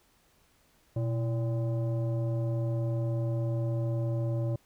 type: tone with frequency modulation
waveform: sine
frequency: 120.4 Hz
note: B2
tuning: 44 cents flat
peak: -26 dBFS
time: 0.96-4.56 s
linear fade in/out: 5 ms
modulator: 453 Hz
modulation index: 0.57
effects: tanh soft clip ceiling -22 dBFS + pink hiss -66 dBFS RMS until 4.65 s